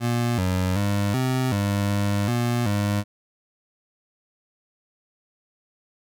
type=tone with pitch steps; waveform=25% pulse; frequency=119.4 / 92.2 / 101.4 / 129.2 / 100.9 / 101.5 / 120.2 / 102.4 Hz; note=A#2 / F#2 / G#2 / C3 / G#2 / G#2 / B2 / G#2; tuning=+42 / -6 / -41 / -21 / -49 / -39 / -46 / -24 cents; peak=-17 dBFS; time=0-3.04 s; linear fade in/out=50 ms; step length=380 ms; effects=none